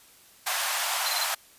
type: high-pass noise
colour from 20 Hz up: pink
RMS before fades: -28 dBFS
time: 0.46-1.35 s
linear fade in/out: 10 ms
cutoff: 670 Hz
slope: 48 dB/octave
type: tone bursts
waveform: square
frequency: 4100 Hz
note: C8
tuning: 36 cents flat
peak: -28 dBFS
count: 4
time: 1.06-1.236 s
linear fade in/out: 2 ms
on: 26 ms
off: 24 ms
effects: white hiss -55 dBFS RMS until 1.58 s + resampled to 32000 Hz